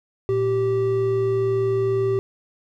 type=tone pair together; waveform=triangle; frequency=115.56 / 388.7 Hz; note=A#2 / G4; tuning=-15 / -15 cents; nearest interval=octave + major sixth; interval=2100 cents; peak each=-24 / -17 dBFS; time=0.29-2.19 s; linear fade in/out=0 ms; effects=none